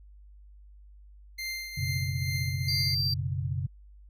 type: tone with tremolo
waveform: 25% pulse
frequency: 2093 Hz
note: C7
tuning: in tune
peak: -28 dBFS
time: 1.38-2.95 s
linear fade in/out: 10 ms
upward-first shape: triangle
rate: 2.3 Hz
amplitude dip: 60%
type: chord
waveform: sine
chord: F# suspended fourth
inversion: none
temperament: just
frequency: 92.5 / 123.33 / 138.75 Hz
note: F#2 / B2 / C#3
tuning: 0 / -2 / +2 cents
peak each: -32 / -34 / -32 dBFS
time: 1.77-3.67 s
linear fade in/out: 10 ms
type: tone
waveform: triangle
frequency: 4699 Hz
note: D8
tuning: in tune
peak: -26 dBFS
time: 2.68-3.14 s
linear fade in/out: 5 ms
effects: added 50 Hz sine -49 dBFS peak until 4.09 s